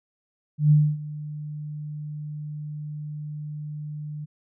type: tone with ADSR envelope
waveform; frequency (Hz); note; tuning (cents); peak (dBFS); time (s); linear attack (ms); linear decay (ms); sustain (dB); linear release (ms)
sine; 150; D3; +37; -12; 0.58-4.26; 130; 260; -19; 21
effects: none